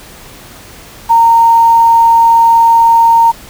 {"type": "tone with quantisation", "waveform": "sine", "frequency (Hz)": 921, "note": "A#5", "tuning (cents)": -21, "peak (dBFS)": -3, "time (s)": [1.09, 3.32], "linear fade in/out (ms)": 20, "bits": 5, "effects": ["pink hiss -34 dBFS RMS until 3.49 s"]}